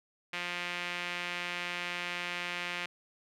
sawtooth tone with band-pass filter, 176 Hz, F3, 14 cents sharp, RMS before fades -37 dBFS, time 0.33-2.86 s, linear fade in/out 5 ms, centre 2400 Hz, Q 2, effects none

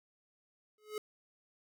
square tone with exponential growth, 425.3 Hz, G#4, 41 cents sharp, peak -34 dBFS, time 0.78-0.98 s, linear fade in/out 2 ms, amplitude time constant 43 ms, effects none

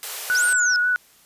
white high-pass noise, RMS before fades -31 dBFS, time 0.03-0.53 s, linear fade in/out 0 ms, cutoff 400 Hz, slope 96 dB/octave
sine tone with vibrato, 1471 Hz, F#6, 11 cents flat, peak -17 dBFS, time 0.3-0.96 s, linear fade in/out 0 ms, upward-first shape sine, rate 5.5 Hz, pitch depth 20 cents each way
sine linear two-way sweep, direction up then down, 4699 to 9080 to 5080 Hz, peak -22 dBFS, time 0.35-0.76 s, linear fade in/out 0 ms, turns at 0.45 s
effects white hiss -54 dBFS RMS until 1.25 s + resampled to 32000 Hz

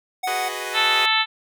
square tone, 740 Hz, F#5, in tune, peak -23 dBFS, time 0.23-0.49 s, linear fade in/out 10 ms
10% pulse chord, G# minor seventh, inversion third, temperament equal, 370 / 415.3 / 493.9 / 622.3 Hz, F#4 / G#4 / B4 / D#5, 0 / 0 / 0 / 0 cents, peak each -24 dBFS, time 0.27-1.06 s, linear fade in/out 5 ms
harmonic tone, 440 Hz, A4, in tune, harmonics 2 / 3 / 4 / 5 / 6 / 7 / 8 / 9, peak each -25 / -25 / -25 / -25 / -25 / -25 / -25 / -25 dBFS, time 0.73-1.26 s, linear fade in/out 50 ms
effects none

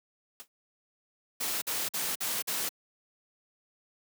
white noise with exponential decay, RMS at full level -40 dBFS, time 0.4-0.48 s, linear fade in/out 0 ms, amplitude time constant 16 ms
white noise bursts, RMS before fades -32 dBFS, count 5, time 1.4-2.692 s, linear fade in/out 10 ms, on 220 ms, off 48 ms
effects high-pass 150 Hz 12 dB/octave

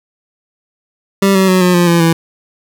25% pulse tone with pitch steps, 196 / 190.53 / 185.21 / 180.04 / 175.02 / 170.14 / 165.39 Hz, G3 / G3 / F#3 / F#3 / F3 / F3 / E3, 0 / -49 / +2 / -47 / +4 / -45 / +6 cents, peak -4 dBFS, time 1.22-2.13 s, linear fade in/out 5 ms, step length 130 ms, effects none

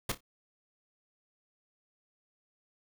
pink noise with echo, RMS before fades -30 dBFS, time 0.09-0.12 s, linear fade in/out 5 ms, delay 29 ms, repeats 3, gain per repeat -12 dB, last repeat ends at 0.207 s, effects none

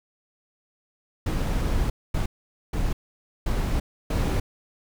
brown noise bursts at uneven times, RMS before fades -24 dBFS, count 5, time 1.26-1.9 / 2.14-2.26 / 2.73-2.93 / 3.46-3.8 / 4.1-4.4 s, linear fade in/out 5 ms, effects none

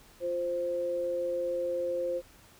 sine tone pair together, 349.3 / 523.3 Hz, F4 / C5, 0 / 0 cents, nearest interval perfect fifth, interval 700 cents, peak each -37 / -29 dBFS, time 0.2-2.22 s, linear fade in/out 50 ms, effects pink hiss -57 dBFS RMS until 2.59 s

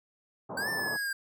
white band-pass noise, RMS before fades -39 dBFS, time 0.49-0.97 s, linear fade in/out 10 ms, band 100 to 1100 Hz, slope 48 dB/octave
square linear two-way sweep, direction up then down, 1524 to 1792 to 1588 Hz, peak -31 dBFS, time 0.57-1.13 s, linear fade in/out 5 ms, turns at 0.69 s
effects none

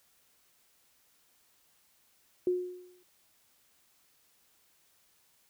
sine tone with exponential decay, 361.2 Hz, F#4, 42 cents flat, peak -23 dBFS, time 2.47-3.03 s, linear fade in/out 2 ms, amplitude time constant 120 ms, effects white hiss -68 dBFS RMS until 5.49 s

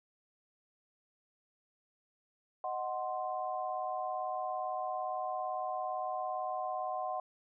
sine chord, C diminished, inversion first, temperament equal, 622.3 / 740 / 1046.5 Hz, Eb5 / Gb5 / C6, 0 / 0 / 0 cents, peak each -40 / -36 / -40 dBFS, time 2.64-7.2 s, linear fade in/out 2 ms, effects none

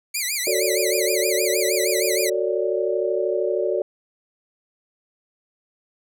10% pulse tone with vibrato, 2189 Hz, C#7, 22 cents flat, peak -14 dBFS, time 0.14-2.3 s, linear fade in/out 10 ms, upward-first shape sine, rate 6.4 Hz, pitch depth 200 cents each way
sine chord, D major seventh, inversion first, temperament equal with one note detuned, 370 / 450.5 / 554.4 / 587.3 Hz, F#4 / A4 / C#5 / D5, 0 / +41 / 0 / 0 cents, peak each -24 / -25 / -28 / -25 dBFS, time 0.47-3.82 s, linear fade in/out 2 ms
effects none

